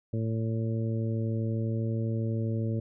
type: harmonic tone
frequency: 112.4 Hz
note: A2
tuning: 37 cents sharp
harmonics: 1 / 2 / 3 / 4 / 5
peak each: -28 / -34 / -38 / -40 / -42 dBFS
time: 0.13-2.8 s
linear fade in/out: 5 ms
effects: none